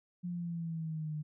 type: exponential sweep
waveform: sine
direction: down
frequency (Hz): 177.9 to 150.5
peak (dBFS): -35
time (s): 0.23-1.23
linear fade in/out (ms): 20
effects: none